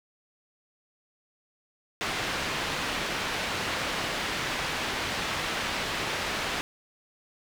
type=low-pass noise; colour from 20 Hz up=white; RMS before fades=-31 dBFS; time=2.01-6.61 s; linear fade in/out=0 ms; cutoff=3000 Hz; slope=12 dB/octave; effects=none